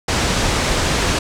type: low-pass noise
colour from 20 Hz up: pink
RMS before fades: -18 dBFS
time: 0.08-1.19 s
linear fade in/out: 5 ms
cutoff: 8100 Hz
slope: 24 dB/octave
effects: none